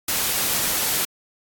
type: noise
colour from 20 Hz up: white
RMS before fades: -22 dBFS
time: 0.08-1.05 s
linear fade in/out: 5 ms
effects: AAC 64 kbps